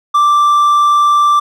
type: tone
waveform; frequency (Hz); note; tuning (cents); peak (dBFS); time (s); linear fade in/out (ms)
triangle; 1174.7; D6; 0; -5; 0.14-1.4; 10
effects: none